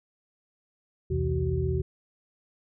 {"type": "tone cluster", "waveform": "sine", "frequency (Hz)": [64.3, 82.6, 128.4, 163.9, 377.1], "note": ["C2", "E2", "C3", "E3", "F#4"], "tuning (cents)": [-30, 4, -32, -10, 33], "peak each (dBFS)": [-36, -28, -30, -34, -30], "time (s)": [1.1, 1.82], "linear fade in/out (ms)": 10, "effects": []}